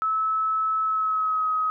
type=tone with pitch glide; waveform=sine; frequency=1300 to 1265.9 Hz; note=E6 to D#6; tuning=-24 to +30 cents; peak=-21 dBFS; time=0.02-1.7 s; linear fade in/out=0 ms; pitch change=-46 cents; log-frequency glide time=0.83-1.49 s; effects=none